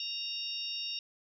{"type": "harmonic tone with a mistuned harmonic", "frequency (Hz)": 932.3, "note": "A#5", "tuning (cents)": 0, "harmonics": [3, 4, 5, 6], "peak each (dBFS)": [-39, -40, -48, -39], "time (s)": [0, 0.99], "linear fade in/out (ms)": 2, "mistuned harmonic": 6, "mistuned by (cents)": -39, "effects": []}